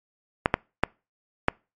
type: clicks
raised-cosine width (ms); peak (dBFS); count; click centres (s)
0.5; -3; 4; 0.459 / 0.541 / 0.836 / 1.484
effects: noise-tail reverb RT60 0.3 s tail -26 dB re dry + MP3 48 kbps